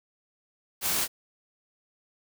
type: noise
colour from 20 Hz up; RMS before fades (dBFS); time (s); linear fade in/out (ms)
white; -27; 0.81-1.08; 50
effects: none